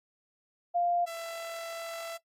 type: tone pair in turn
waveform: sine / sawtooth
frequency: 698.5 / 667.5 Hz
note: F5 / E5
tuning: 0 / +22 cents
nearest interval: minor second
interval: 78 cents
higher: first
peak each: -25 / -33 dBFS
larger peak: first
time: 0.74-1.06 / 1.06-2.18 s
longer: second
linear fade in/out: 20 ms
effects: noise-tail reverb RT60 0.1 s tail -17 dB re dry + AAC 64 kbps